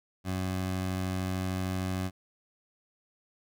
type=tone; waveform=20% pulse; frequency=93.2 Hz; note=F#2; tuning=13 cents sharp; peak=-25 dBFS; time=0.24-2.11 s; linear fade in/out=50 ms; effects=none